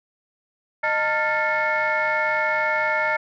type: tone cluster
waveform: sine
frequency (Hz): 616 / 899 / 1397 / 1769 / 2182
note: D#5 / A5 / F6 / A6 / C#7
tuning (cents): -17 / +37 / 0 / +9 / -28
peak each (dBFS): -25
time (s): 0.83-3.17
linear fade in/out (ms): 10
effects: tanh soft clip ceiling -12 dBFS